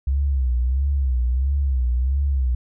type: tone with vibrato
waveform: sine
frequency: 65.41 Hz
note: C2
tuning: in tune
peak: -17 dBFS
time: 0.07-2.55 s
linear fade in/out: 5 ms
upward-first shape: sine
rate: 1.5 Hz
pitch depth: 130 cents each way
effects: none